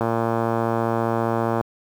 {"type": "click train", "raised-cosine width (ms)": 1, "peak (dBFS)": -8, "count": 185, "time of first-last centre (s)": [0.01, 1.61], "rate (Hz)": 115, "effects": ["high-pass 60 Hz 12 dB/octave", "7-bit"]}